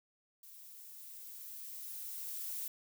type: noise with level ramp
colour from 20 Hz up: violet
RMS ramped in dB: -55 to -40 dBFS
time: 0.43-2.68 s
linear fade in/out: 2 ms
effects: none